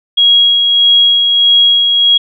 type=tone with tremolo; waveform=sine; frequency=3300 Hz; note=G#7; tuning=12 cents flat; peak=-4 dBFS; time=0.17-2.18 s; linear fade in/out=10 ms; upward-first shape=sine; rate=1.6 Hz; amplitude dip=35%; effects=none